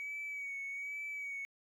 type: tone with vibrato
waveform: triangle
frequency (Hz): 2261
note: C#7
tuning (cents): +34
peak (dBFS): -36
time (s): 0-1.45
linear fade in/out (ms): 0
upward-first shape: sine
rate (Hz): 1.2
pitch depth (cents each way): 38
effects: tanh soft clip ceiling -35 dBFS

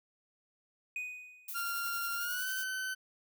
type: tone with exponential decay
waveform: triangle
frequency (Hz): 2489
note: D#7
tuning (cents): 0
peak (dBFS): -32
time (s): 0.96-1.75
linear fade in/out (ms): 2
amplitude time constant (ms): 170
type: noise with tremolo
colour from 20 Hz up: violet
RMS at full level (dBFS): -40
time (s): 1.48-2.64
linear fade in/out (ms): 5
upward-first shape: sine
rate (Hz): 11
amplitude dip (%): 40
type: tone with pitch glide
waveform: 40% pulse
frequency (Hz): 1389 to 1523.5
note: F6 to G6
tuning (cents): -10 to -50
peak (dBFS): -34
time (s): 1.54-2.95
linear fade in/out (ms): 20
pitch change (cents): +160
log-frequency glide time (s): 2.16-2.49
effects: none

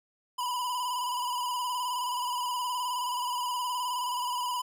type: tone with vibrato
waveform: square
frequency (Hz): 987.8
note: B5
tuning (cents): 0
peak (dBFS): -30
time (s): 0.38-4.62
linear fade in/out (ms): 10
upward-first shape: square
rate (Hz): 19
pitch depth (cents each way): 39
effects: none

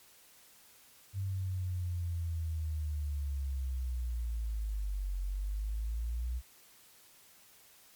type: linear two-way sweep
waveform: sine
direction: down then up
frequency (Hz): 98 to 45.84 to 61.9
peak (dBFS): -32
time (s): 1.13-6.42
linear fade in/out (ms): 50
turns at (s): 5.18
effects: white hiss -60 dBFS RMS until 7.95 s + MP3 96 kbps

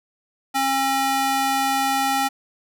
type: tone with high-pass filter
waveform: square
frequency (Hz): 270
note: C#4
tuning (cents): -45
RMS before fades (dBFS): -21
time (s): 0.54-2.29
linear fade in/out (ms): 20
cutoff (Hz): 650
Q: 1.3
effects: none

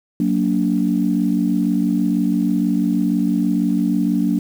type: chord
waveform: sine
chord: Gb augmented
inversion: none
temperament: just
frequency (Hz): 185 / 231.2 / 289.1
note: Gb3 / Bb3 / D4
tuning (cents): 0 / -14 / -27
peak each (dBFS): -19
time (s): 0.2-4.39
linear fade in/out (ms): 2
effects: tanh soft clip ceiling -5 dBFS + 7-bit

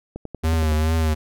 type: click train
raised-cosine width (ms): 2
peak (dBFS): -18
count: 7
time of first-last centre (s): 0.16-0.721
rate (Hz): 10.7
type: tone with vibrato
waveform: square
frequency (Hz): 79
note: D#2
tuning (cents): +27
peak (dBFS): -18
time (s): 0.43-1.15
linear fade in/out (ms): 20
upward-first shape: triangle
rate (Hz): 2.4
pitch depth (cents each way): 63
effects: none

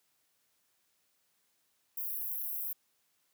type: high-pass noise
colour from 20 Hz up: pink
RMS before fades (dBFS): -37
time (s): 1.97-2.73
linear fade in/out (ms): 5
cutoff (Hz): 12000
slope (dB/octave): 48
effects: white hiss -75 dBFS RMS until 3.33 s + high-pass 80 Hz 12 dB/octave

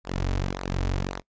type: tone with flanger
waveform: sawtooth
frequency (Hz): 46.25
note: F#1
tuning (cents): 0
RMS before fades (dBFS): -28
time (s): 0.04-1.22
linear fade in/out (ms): 50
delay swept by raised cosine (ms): 0.31 to 5.81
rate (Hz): 1.8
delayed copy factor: -0.75
effects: noise-tail reverb RT60 0.1 s tail -24 dB re dry + resampled to 16000 Hz

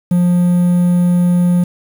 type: tone with quantisation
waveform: triangle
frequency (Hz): 176.7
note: F3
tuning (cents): +21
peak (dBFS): -7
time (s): 0.11-1.64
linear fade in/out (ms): 5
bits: 6
effects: none

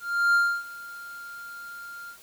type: tone with ADSR envelope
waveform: triangle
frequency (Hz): 1396.9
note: F6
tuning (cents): 0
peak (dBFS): -15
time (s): 0-2.18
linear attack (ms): 340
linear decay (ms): 290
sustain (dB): -21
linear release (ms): 91
effects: white hiss -52 dBFS RMS until 2.22 s

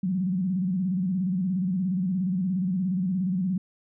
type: tone with vibrato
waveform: sine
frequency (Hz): 184.7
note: F#3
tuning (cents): -3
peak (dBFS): -23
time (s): 0.03-3.58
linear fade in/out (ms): 5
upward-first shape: square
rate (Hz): 17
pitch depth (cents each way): 91
effects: none

